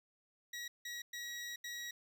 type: tone bursts at uneven times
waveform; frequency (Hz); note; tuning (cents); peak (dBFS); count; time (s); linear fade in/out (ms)
20% pulse; 1913; A#6; +44; -37; 4; 0.53-0.68 / 0.85-1.02 / 1.13-1.56 / 1.64-1.91; 5
effects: none